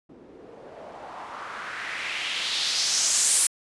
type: noise with low-pass filter sweep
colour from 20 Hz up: blue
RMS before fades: -28 dBFS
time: 0.09-3.47 s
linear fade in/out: 5 ms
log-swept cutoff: 290 to 9900 Hz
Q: 2.4
effects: resampled to 24000 Hz